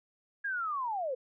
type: linear sweep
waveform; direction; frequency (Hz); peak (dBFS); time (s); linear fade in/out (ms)
sine; down; 1661 to 483.8; -31; 0.44-1.15; 10
effects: none